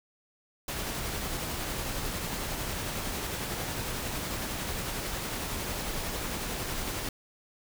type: noise with tremolo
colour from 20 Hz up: pink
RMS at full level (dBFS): -33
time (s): 0.68-7.09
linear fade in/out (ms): 2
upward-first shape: triangle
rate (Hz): 11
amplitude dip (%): 25
effects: none